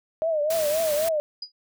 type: tone with vibrato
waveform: sine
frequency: 622.3 Hz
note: D#5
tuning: in tune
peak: -21 dBFS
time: 0.22-1.2 s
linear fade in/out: 0 ms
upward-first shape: triangle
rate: 3.8 Hz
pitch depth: 130 cents each way
type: noise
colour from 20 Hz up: white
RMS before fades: -32 dBFS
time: 0.5-1.09 s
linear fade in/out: 5 ms
type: tone with exponential decay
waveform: sine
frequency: 4914 Hz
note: D#8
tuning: 22 cents flat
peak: -27 dBFS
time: 1.42-1.52 s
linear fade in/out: 5 ms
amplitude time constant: 20 ms
effects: none